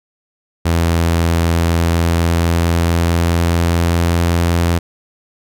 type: tone with pitch glide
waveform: sawtooth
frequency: 83.8 to 85.26 Hz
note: E2 to F2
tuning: +29 to -41 cents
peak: -8 dBFS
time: 0.65-4.79 s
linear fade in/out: 10 ms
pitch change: +30 cents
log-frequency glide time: 1.44-4.31 s
effects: none